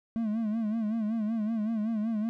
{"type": "tone with vibrato", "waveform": "triangle", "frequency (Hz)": 219.5, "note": "A3", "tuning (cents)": -4, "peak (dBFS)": -25, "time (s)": [0.16, 2.29], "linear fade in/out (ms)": 0, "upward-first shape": "sine", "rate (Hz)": 5.3, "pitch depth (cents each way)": 90, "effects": []}